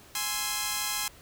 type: chord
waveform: 5% pulse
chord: Ab augmented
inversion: none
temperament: equal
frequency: 830.6 / 1046.5 / 1318.5 Hz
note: Ab5 / C6 / E6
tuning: 0 / 0 / 0 cents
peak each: -21 / -20 / -24 dBFS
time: 0.15-1.08 s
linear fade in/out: 2 ms
effects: pink hiss -53 dBFS RMS until 1.21 s